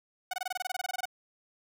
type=tone bursts; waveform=sawtooth; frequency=740 Hz; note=F#5; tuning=in tune; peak=-27 dBFS; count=16; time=0.31-1.055 s; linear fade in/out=5 ms; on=25 ms; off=23 ms; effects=none